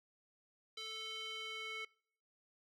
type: tone with band-pass filter sweep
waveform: square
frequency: 440 Hz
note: A4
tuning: in tune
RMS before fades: -45 dBFS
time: 0.77-1.85 s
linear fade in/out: 5 ms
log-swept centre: 3600 to 2400 Hz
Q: 3.2
effects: noise-tail reverb RT60 0.6 s tail -25 dB re dry